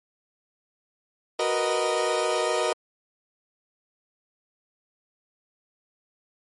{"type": "chord", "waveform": "30% pulse", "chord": "B major seventh", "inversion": "second", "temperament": "equal", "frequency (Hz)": [370, 466.2, 493.9, 622.3], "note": ["F#4", "A#4", "B4", "D#5"], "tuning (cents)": [0, 0, 0, 0], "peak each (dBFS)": [-27, -25, -28, -24], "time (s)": [1.39, 2.73], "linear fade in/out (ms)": 5, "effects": ["MP3 48 kbps"]}